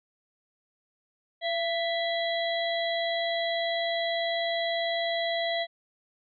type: harmonic tone with a mistuned harmonic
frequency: 660 Hz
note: E5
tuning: 2 cents sharp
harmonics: 1 / 3 / 5 / 6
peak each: -28 / -33 / -35 / -36 dBFS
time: 1.41-5.67 s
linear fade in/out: 50 ms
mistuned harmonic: 1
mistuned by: +40 cents
effects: none